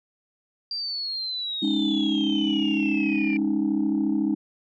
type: exponential sweep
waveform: sine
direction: down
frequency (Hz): 4749 to 2349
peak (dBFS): -27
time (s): 0.71-3.37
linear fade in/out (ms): 2
type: chord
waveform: sine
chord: Ab suspended fourth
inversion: none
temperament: equal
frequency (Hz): 207.7 / 277.2 / 311.1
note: Ab3 / Db4 / Eb4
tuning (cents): 0 / 0 / 0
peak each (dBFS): -25 / -25 / -23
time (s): 1.62-4.35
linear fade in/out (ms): 10
effects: tanh soft clip ceiling -15 dBFS